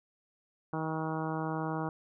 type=harmonic tone; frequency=158.8 Hz; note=D#3; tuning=36 cents sharp; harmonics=1 / 2 / 3 / 4 / 5 / 6 / 7 / 8 / 9; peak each=-36 / -37 / -41 / -43 / -40 / -42 / -43 / -46 / -46 dBFS; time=0.73-1.89 s; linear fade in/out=2 ms; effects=none